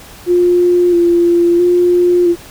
sine tone with vibrato, 349.2 Hz, F4, in tune, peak -7 dBFS, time 0.26-2.36 s, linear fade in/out 50 ms, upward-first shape square, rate 0.75 Hz, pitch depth 23 cents each way, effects pink hiss -36 dBFS RMS until 2.5 s

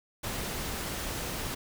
pink noise, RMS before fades -35 dBFS, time 0.23-1.55 s, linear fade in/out 10 ms, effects none

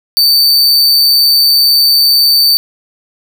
45% pulse tone, 4571 Hz, D8, 48 cents flat, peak -5 dBFS, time 0.17-2.57 s, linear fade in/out 0 ms, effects 7-bit

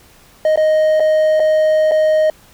triangle tone with dropouts, 622.3 Hz, D#5, in tune, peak -8 dBFS, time 0.45-2.3 s, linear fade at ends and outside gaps 2 ms, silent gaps 0.559-0.574 / 0.998-1.003 / 1.397-1.401 / 1.912-1.917 s, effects pink hiss -47 dBFS RMS until 2.53 s

